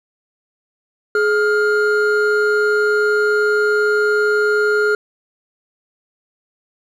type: tone pair together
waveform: triangle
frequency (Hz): 421.3 / 1409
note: G#4 / F6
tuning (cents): +25 / +15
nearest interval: octave + major sixth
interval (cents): 2090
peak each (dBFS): -13 / -15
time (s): 1.15-4.95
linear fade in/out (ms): 2
effects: none